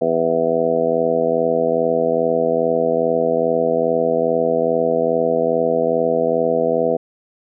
harmonic tone, 82.41 Hz, E2, in tune, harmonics 2 / 3 / 4 / 5 / 6 / 7 / 8 / 9, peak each -30 / -25 / -28 / -23 / -18 / -30 / -20 / -30 dBFS, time 0.01-6.97 s, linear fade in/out 10 ms, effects none

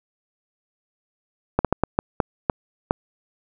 slowing click train, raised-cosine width 1 ms, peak -3 dBFS, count 8, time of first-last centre 1.59-2.909 s, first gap 57 ms, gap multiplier 1.39, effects none

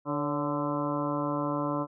harmonic tone with a mistuned harmonic, 146.83 Hz, D3, in tune, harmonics 1 / 2 / 3 / 4 / 5 / 6 / 7 / 8 / 9, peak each -36 / -31 / -41 / -34 / -43 / -42 / -34 / -42 / -40 dBFS, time 0.05-1.87 s, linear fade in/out 50 ms, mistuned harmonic 4, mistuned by -45 cents, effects none

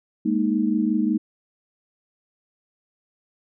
sine chord, Ab suspended second, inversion none, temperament equal, 207.7 / 233.1 / 311.1 Hz, Ab3 / Bb3 / Eb4, 0 / 0 / 0 cents, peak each -23 dBFS, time 0.25-1.18 s, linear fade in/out 10 ms, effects none

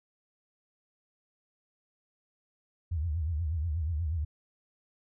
sine tone with vibrato, 80.1 Hz, E2, 49 cents flat, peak -28 dBFS, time 2.91-4.25 s, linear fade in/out 10 ms, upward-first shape triangle, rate 8.3 Hz, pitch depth 200 cents each way, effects none

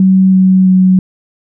sine tone with pitch steps, 189.1 / 187.58 / 186.07 Hz, F#3 / F#3 / F#3, +38 / +24 / +10 cents, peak -4 dBFS, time 0-0.99 s, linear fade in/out 2 ms, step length 330 ms, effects none

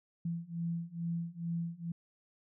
sine beating tone pair, 167.5 / 169.8 Hz, E3 / F3, +28 / -48 cents, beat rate 2.3 Hz, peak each -38 / -37 dBFS, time 0.25-1.92 s, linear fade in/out 5 ms, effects none

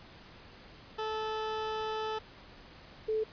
20% pulse / sine tone pair in turn, 436 / 436 Hz, A4 / A4, -16 / -16 cents, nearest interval unison, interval 0 cents, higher neither, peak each -28 / -28 dBFS, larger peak neither, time 0.98-2.19 / 3.08-3.24 s, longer first, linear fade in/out 10 ms, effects pink hiss -53 dBFS RMS until 3.32 s + resampled to 11025 Hz

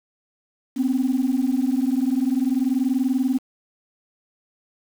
sine tone pair together, 250 / 270.4 Hz, B3 / C#4, +21 / -43 cents, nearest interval minor second, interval 136 cents, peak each -20 dBFS, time 0.76-3.39 s, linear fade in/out 20 ms, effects tanh soft clip ceiling -13 dBFS + 7-bit

